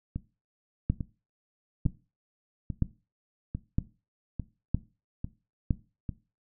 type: two click trains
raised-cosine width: 5 ms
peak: -12 / -20 dBFS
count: 6 / 8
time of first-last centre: 0.9-5.708 / 0.16-6.092 s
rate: 1.04 / 1.18 Hz
effects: noise-tail reverb RT60 0.3 s tail -17 dB re dry